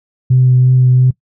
sine tone with vibrato, 127.4 Hz, C3, 46 cents flat, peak -5 dBFS, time 0.3-1.11 s, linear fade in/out 10 ms, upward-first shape triangle, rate 2.9 Hz, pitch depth 15 cents each way, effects noise-tail reverb RT60 0.1 s tail -20 dB re dry + tanh soft clip ceiling -1 dBFS

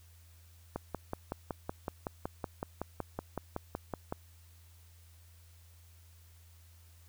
click train, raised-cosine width 1 ms, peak -21 dBFS, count 19, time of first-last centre 0.76-4.124 s, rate 5.35 Hz, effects added 84 Hz sine -56 dBFS peak until 7.08 s + white hiss -65 dBFS RMS until 7.08 s

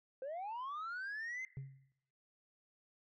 sine linear sweep, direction up, 506 to 2093 Hz, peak -38 dBFS, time 0.22-1.45 s, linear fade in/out 2 ms
sine tone with exponential decay, 135.4 Hz, C#3, 40 cents flat, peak -37 dBFS, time 1.57-1.92 s, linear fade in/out 0 ms, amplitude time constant 75 ms
effects noise-tail reverb RT60 0.9 s tail -23 dB re dry + tanh soft clip ceiling -39 dBFS

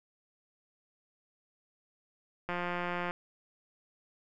click train, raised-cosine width 0.5 ms, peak -20 dBFS, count 110, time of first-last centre 2.49-3.109 s, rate 176 Hz, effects none

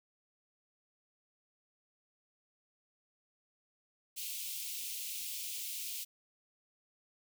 white high-pass noise, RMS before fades -41 dBFS, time 4.16-6.05 s, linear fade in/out 20 ms, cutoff 2400 Hz, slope 48 dB/octave, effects none

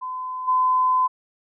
sine tone with level steps, 1019 Hz, C6, 46 cents flat, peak -27 / -16 dBFS, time 0.01-1.08 s, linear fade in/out 20 ms, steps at 0.47 s, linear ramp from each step 20 ms, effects none

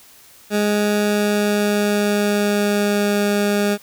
20% pulse tone with pitch glide, 207.7 to 204.7 Hz, G#3 to G#3, 0 to -25 cents, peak -11 dBFS, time 0.5-3.78 s, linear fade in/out 50 ms, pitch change -25 cents, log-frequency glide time 1-3.22 s, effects white hiss -47 dBFS RMS until 3.82 s

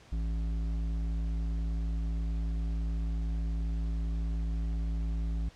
sine tone with hard clipping, 55.1 Hz, A1, 3 cents sharp, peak -31 dBFS, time 0.12-5.49 s, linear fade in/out 5 ms, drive 9 dB, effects pink hiss -57 dBFS RMS until 5.55 s + low-pass 6000 Hz 12 dB/octave

